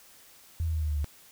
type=tone with pitch steps; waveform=sine; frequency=82.41 / 80.3 / 78.24 / 76.23 / 74.27 / 72.37 Hz; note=E2 / E2 / D#2 / D#2 / D2 / D2; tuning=0 / -45 / +10 / -35 / +20 / -25 cents; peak=-26 dBFS; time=0.6-1.044 s; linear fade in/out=0 ms; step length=74 ms; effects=white hiss -55 dBFS RMS until 1.31 s